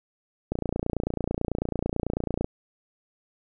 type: click train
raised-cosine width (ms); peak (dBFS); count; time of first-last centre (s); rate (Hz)
2; -13; 57; 0.52-2.444; 29.1
effects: none